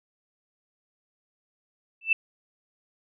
sine tone with exponential growth, 2654 Hz, E7, 11 cents sharp, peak -14 dBFS, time 2.01-2.13 s, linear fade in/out 5 ms, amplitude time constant 24 ms, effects none

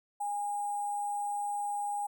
sine tone with sample-and-hold, 819 Hz, G#5, 24 cents flat, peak -31 dBFS, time 0.2-2.07 s, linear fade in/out 10 ms, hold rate 8820 Hz, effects none

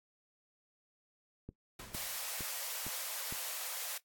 click train, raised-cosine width 3 ms, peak -32 dBFS, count 5, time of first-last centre 1.49-3.325 s, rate 2.18 Hz
pink noise with exponential decay, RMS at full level -46 dBFS, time 1.79-2.48 s, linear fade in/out 5 ms, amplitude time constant 150 ms
white high-pass noise, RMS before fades -40 dBFS, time 1.94-3.98 s, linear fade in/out 5 ms, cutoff 470 Hz, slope 96 dB/octave
effects noise-tail reverb RT60 0.1 s tail -17 dB re dry + AAC 64 kbps

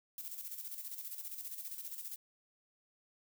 violet noise with tremolo, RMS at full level -43 dBFS, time 0.18-2.16 s, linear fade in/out 2 ms, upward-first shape square, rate 15 Hz, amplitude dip 55%, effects none

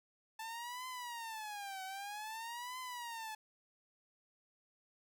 sawtooth tone with vibrato, 880 Hz, A5, in tune, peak -39 dBFS, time 0.39-3.35 s, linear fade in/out 5 ms, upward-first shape triangle, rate 0.52 Hz, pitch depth 270 cents each way, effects none

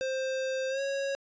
square tone with pitch glide, 525 to 550.8 Hz, C5 to C#5, +6 to -11 cents, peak -30 dBFS, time 0.01-1.15 s, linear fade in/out 0 ms, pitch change +83 cents, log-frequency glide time 0.69-0.81 s, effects resampled to 16000 Hz

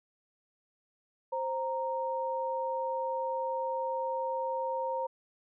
sine tone pair together, 525.6 / 930 Hz, C5 / A#5, +8 / -4 cents, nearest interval minor seventh, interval 988 cents, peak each -33 / -33 dBFS, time 1.32-5.07 s, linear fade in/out 10 ms, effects none

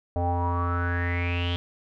square tone with low-pass filter sweep, 87.31 Hz, F2, in tune, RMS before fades -26 dBFS, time 0.16-1.56 s, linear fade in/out 0 ms, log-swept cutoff 690 to 3300 Hz, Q 9.2, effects none

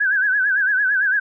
sine tone with vibrato, 1593 Hz, G6, 27 cents sharp, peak -15 dBFS, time 0-1.2 s, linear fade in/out 10 ms, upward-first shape sine, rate 8.9 Hz, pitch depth 110 cents each way, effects none

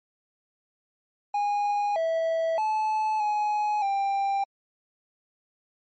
triangle tone with pitch steps, 821 / 654 / 865 / 840 / 791 Hz, G#5 / E5 / A5 / G#5 / G5, -20 / -14 / -30 / +19 / +15 cents, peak -21 dBFS, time 1.34-4.44 s, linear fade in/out 5 ms, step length 620 ms, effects MP3 32 kbps

